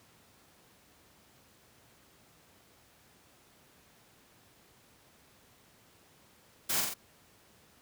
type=noise with echo; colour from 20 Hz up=white; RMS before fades=-31 dBFS; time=6.69-6.81 s; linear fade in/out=10 ms; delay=44 ms; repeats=3; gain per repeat=-3 dB; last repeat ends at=6.942 s; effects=pink hiss -62 dBFS RMS until 7.81 s + high-pass 80 Hz 12 dB/octave